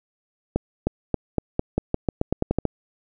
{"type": "accelerating click train", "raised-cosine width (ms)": 2, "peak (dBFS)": -7, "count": 14, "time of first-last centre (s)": [0.56, 2.653], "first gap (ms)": 310, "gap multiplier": 0.88, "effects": []}